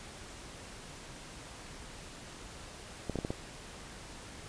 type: clicks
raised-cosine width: 2 ms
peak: -20 dBFS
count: 5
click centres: 3.097 / 3.157 / 3.188 / 3.249 / 3.305 s
effects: pink hiss -48 dBFS RMS until 4.48 s + resampled to 22050 Hz